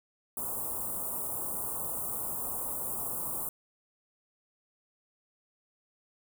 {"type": "band-stop noise", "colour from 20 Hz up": "white", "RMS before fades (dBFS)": -35, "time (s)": [0.37, 3.49], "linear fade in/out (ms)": 2, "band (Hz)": [1200, 8400], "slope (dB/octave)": 48, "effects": []}